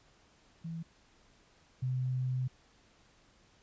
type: tone pair in turn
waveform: sine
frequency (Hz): 164.81 / 128.12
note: E3 / C3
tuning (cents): 0 / -36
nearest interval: major third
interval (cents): 436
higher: first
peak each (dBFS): -37 / -30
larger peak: second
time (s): 0.64-0.83 / 1.82-2.48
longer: second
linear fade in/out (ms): 10
effects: pink hiss -65 dBFS RMS until 3.62 s + resampled to 16000 Hz